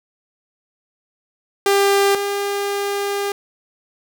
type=tone pair in turn; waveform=sawtooth; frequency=398.2 / 402.4 Hz; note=G4 / G4; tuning=+27 / +45 cents; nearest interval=unison; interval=18 cents; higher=second; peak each=-9 / -16 dBFS; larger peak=first; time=1.66-2.15 / 2.15-3.32 s; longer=second; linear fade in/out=2 ms; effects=none